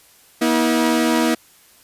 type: tone pair together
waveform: sawtooth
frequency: 240 / 321.1 Hz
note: B3 / E4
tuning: -49 / -45 cents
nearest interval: perfect fourth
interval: 504 cents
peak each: -14 dBFS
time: 0.41-1.35 s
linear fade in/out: 10 ms
effects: white hiss -51 dBFS RMS until 1.83 s + resampled to 32000 Hz